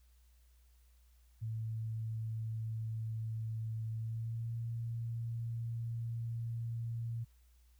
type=tone with pitch glide; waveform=sine; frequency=111.6 to 115.87 Hz; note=A2 to A#2; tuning=+25 to -10 cents; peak=-36 dBFS; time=1.41-7.25 s; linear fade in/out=20 ms; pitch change=+65 cents; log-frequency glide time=3.92-4.55 s; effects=added 60 Hz sine -62 dBFS peak until 7.79 s + white hiss -75 dBFS RMS until 7.79 s